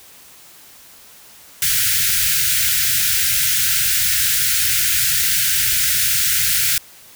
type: band-stop noise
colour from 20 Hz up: white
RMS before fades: -17 dBFS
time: 1.62-6.78 s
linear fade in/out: 2 ms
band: 160 to 1400 Hz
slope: 96 dB/octave
effects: white hiss -44 dBFS RMS until 7.15 s